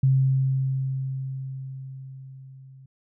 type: tone with level ramp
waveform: sine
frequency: 133.1 Hz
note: C3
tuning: 30 cents sharp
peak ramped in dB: -15 to -45 dBFS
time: 0.03-2.86 s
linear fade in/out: 5 ms
effects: none